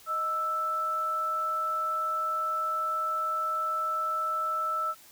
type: tone pair together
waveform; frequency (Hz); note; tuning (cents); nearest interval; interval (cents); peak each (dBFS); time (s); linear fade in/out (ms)
sine; 623 / 1320; D#5 / E6; +2 / +2; octave + minor second; 1300; -39 / -27; 0.06-4.95; 50
effects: white hiss -54 dBFS RMS until 5.11 s